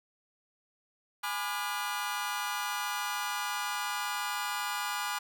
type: chord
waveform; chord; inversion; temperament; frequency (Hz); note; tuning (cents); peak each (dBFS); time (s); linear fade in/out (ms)
sawtooth; G# diminished seventh; none; just; 830.6 / 996.7 / 1196.1 / 1435.3; G#5 / B5 / D6 / F6; 0 / +16 / +31 / +47; -34; 1.23-5.19; 10
effects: none